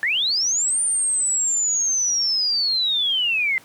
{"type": "linear two-way sweep", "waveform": "sine", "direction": "up then down", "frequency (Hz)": [1700, 9110, 2028], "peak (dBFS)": -18, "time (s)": [0.03, 3.58], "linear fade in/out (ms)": 0, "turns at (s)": 0.81, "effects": ["pink hiss -49 dBFS RMS until 3.64 s", "high-pass 150 Hz 12 dB/octave"]}